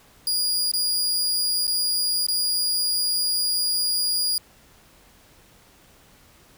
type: tone with dropouts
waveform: sawtooth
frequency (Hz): 4861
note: D#8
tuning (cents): -41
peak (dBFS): -18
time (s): 0.27-4.38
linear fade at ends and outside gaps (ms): 2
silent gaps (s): 0.716-0.736 / 1.67-1.677 / 2.267-2.284
effects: pink hiss -54 dBFS RMS until 6.57 s